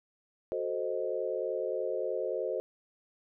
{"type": "chord", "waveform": "sine", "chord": "F# diminished seventh", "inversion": "none", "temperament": "equal", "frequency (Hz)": [370, 440, 523.3, 622.3], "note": ["F#4", "A4", "C5", "Eb5"], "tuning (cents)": [0, 0, 0, 0], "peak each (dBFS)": [-37, -36, -34, -37], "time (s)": [0.52, 2.6], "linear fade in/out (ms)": 0, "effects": []}